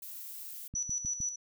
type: noise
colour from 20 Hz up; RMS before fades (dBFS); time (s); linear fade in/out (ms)
violet; -44; 0.02-0.68; 5
type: click train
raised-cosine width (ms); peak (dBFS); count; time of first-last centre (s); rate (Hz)
5; -30; 4; 0.74-1.204; 6.47
type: tone with tremolo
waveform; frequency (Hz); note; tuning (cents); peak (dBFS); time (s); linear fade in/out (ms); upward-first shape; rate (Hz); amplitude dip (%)
sine; 5920; F#8; 0; -30; 0.75-1.36; 5; square; 6.5; 60
effects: none